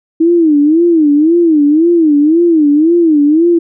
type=tone with vibrato; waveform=sine; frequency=316.1 Hz; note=D#4; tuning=27 cents sharp; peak=-5 dBFS; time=0.2-3.59 s; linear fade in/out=10 ms; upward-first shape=sine; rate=1.9 Hz; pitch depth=160 cents each way; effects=none